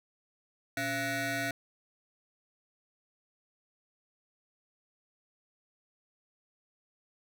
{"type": "ring-modulated tone", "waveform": "20% pulse", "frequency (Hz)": 400, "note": "G4", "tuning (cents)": 35, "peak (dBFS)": -23, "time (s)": [0.77, 1.51], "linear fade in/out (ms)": 2, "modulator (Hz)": 1080, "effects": []}